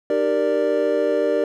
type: chord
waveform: triangle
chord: Eb major seventh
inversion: none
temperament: equal with one note detuned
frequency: 304.5 / 392 / 466.2 / 587.3 Hz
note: Eb4 / G4 / Bb4 / D5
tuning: -37 / 0 / 0 / 0 cents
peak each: -24 / -22 / -20 / -19 dBFS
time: 0.1-1.44 s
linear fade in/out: 2 ms
effects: none

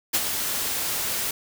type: noise with ADSR envelope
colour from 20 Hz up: white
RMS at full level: -20 dBFS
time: 0.13-1.31 s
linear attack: 17 ms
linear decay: 47 ms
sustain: -7 dB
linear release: 3 ms
effects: none

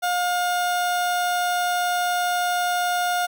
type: tone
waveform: 30% pulse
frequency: 713 Hz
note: F5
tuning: 36 cents sharp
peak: -18 dBFS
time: 0.02-3.27 s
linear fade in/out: 20 ms
effects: none

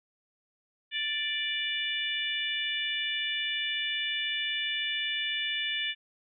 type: harmonic tone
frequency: 587.3 Hz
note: D5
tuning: in tune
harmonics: 3 / 4 / 5 / 6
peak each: -35 / -35 / -33 / -35 dBFS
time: 0.91-5.95 s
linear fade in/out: 50 ms
effects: none

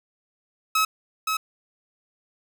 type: tone with echo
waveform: sawtooth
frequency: 1285 Hz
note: E6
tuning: 45 cents flat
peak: -15 dBFS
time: 0.75-0.85 s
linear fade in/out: 5 ms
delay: 520 ms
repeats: 1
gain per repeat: -4 dB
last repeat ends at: 1.37 s
effects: none

